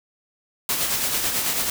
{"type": "noise with tremolo", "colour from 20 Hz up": "white", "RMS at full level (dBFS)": -22, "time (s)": [0.69, 1.7], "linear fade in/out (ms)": 2, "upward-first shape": "sine", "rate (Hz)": 9.1, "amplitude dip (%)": 40, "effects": []}